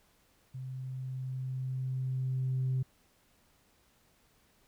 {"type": "tone with level ramp", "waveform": "sine", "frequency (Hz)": 130, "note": "C3", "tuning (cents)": -11, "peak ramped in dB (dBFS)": [-38, -26], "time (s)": [0.54, 2.83], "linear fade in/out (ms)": 10, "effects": ["tanh soft clip ceiling -25 dBFS", "pink hiss -68 dBFS RMS until 4.67 s"]}